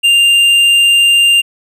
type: tone with tanh clipping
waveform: sine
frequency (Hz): 2794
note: F7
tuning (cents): 0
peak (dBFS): -7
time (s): 0.03-1.42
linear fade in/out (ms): 20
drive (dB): 8
effects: none